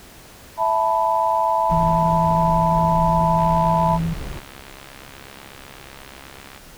sine chord, E suspended fourth, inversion none, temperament equal, 659.3 / 880 / 987.8 Hz, E5 / A5 / B5, 0 / 0 / 0 cents, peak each -22 / -20 / -20 dBFS, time 0.57-3.99 s, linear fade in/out 50 ms
brown noise, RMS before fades -29 dBFS, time 1.69-4.4 s, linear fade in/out 10 ms
sine tone with vibrato, 165.2 Hz, E3, 4 cents sharp, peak -20 dBFS, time 1.71-4.14 s, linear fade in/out 10 ms, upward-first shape sine, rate 12 Hz, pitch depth 21 cents each way
click train, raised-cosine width 0.3 ms, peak -23 dBFS, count 218, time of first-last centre 3.39-6.576 s, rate 68.1 Hz
effects pink hiss -44 dBFS RMS until 6.77 s

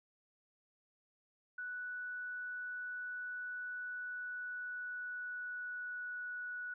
sine tone with pitch glide, 1480 to 1471.5 Hz, F#6 to F#6, 0 to -10 cents, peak -40 dBFS, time 1.58-6.74 s, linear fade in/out 5 ms, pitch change -10 cents, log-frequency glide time 3.82-6.18 s, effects none

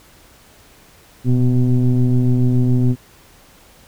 sine tone with frequency modulation, 123.47 Hz, B2, in tune, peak -10 dBFS, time 1.24-2.96 s, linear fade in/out 50 ms, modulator 127 Hz, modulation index 1.1, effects tanh soft clip ceiling -8 dBFS + pink hiss -48 dBFS RMS until 3.87 s

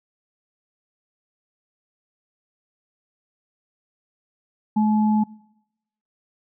sine tone pair together, 213.9 / 855.6 Hz, A3 / A5, -49 / -49 cents, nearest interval 2 octaves, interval 2400 cents, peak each -16 / -25 dBFS, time 4.76-5.24 s, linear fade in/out 10 ms, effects noise-tail reverb RT60 0.9 s tail -24 dB re dry

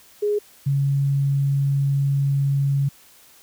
sine tone pair in turn, 415.3 / 139.23 Hz, G#4 / C#3, 0 / +8 cents, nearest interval octave + perfect fifth, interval 1892 cents, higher first, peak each -18 / -17 dBFS, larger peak second, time 0.22-0.39 / 0.66-2.89 s, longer second, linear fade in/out 10 ms, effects white hiss -51 dBFS RMS until 3.42 s

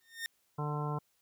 sawtooth tone with exponential growth, 1829 Hz, A#6, 33 cents flat, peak -29 dBFS, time 0.01-0.26 s, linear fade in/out 0 ms, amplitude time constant 53 ms
harmonic tone, 148.6 Hz, D3, 21 cents sharp, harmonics 1 / 2 / 3 / 4 / 5 / 6 / 7 / 9, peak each -34 / -46 / -42 / -49 / -44 / -45 / -41 / -47 dBFS, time 0.58-0.99 s, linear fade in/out 10 ms
effects white hiss -74 dBFS RMS until 1.21 s

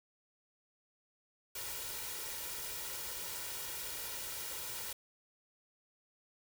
white noise with comb filter, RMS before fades -42 dBFS, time 1.55-4.93 s, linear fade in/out 5 ms, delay 2.1 ms, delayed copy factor +0.6, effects none

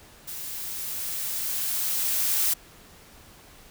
blue noise with level ramp, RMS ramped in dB -36 to -23 dBFS, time 0.27-2.54 s, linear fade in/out 10 ms, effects pink hiss -51 dBFS RMS until 3.7 s

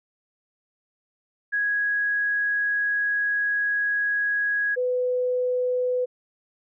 sine tone pair in turn, 1660 / 500.1 Hz, G#6 / B4, -1 / +22 cents, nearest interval octave + major sixth, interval 2077 cents, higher first, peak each -21 / -21 dBFS, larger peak neither, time 1.52-4.76 / 4.76-6.06 s, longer first, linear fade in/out 20 ms, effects none

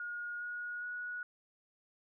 sine tone with pitch steps, 1434 / 1447.3 / 1460.8 Hz, F6 / F#6 / F#6, +45 / -39 / -23 cents, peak -38 dBFS, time 0-1.23 s, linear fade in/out 2 ms, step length 410 ms, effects none

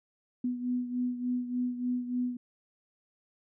sine beating tone pair, 246.9 / 250.3 Hz, B3 / B3, 0 / +23 cents, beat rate 3.4 Hz, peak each -30 / -36 dBFS, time 0.44-2.37 s, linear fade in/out 5 ms, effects none

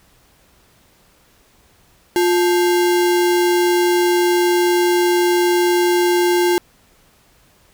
sine tone with sample-and-hold, 353 Hz, F4, 19 cents sharp, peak -12 dBFS, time 2.16-6.58 s, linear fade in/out 0 ms, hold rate 1225 Hz, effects pink hiss -54 dBFS RMS until 7.73 s

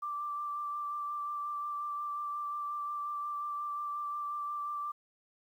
sine tone with vibrato, 1174.7 Hz, D6, in tune, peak -34 dBFS, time 0.02-4.92 s, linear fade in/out 10 ms, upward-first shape sine, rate 5.6 Hz, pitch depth 14 cents each way, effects 11-bit

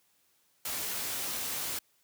white noise with comb filter, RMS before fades -35 dBFS, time 0.65-1.79 s, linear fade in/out 5 ms, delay 16 ms, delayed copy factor +0.55, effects white hiss -70 dBFS RMS until 2.03 s + high-pass 60 Hz 12 dB/octave

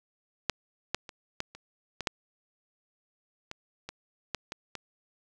clicks, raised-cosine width 0.2 ms, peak -8 / -10 / -25 / -14 / -28 / -17 / -9 / -21 / -21 / -13 / -19 / -20 dBFS, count 12, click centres 0.497 / 0.946 / 1.092 / 1.404 / 1.55 / 2.007 / 2.072 / 3.514 / 3.89 / 4.347 / 4.521 / 4.753 s, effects none

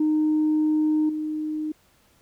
sine tone with level steps, 307.8 Hz, D#4, 19 cents flat, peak -17 / -25 dBFS, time 0-1.72 s, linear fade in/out 5 ms, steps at 1.09 s, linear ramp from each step 5 ms, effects tanh soft clip ceiling -15 dBFS + pink hiss -61 dBFS RMS until 2.21 s

